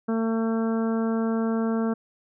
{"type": "harmonic tone", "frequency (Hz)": 225, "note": "A3", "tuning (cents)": 39, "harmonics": [1, 2, 3, 4, 5, 6, 7], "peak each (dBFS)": [-23, -29, -35, -40, -40, -39, -43], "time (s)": [0.08, 1.94], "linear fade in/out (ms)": 10, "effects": []}